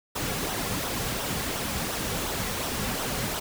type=noise with flanger; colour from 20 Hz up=pink; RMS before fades=-30 dBFS; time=0.15-3.4 s; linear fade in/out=10 ms; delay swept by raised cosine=0.42 to 3.32 ms; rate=2.8 Hz; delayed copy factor=-0.5; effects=none